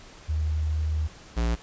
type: tone pair in turn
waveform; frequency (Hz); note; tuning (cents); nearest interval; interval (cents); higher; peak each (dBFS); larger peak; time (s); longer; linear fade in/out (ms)
sine / square; 77.4 / 57.98; D#2 / A#1; -9 / -9; perfect fourth; 500; first; -23; neither; 0.28-1.08 / 1.36-1.56; first; 20
effects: pink hiss -48 dBFS RMS until 1.62 s + resampled to 16000 Hz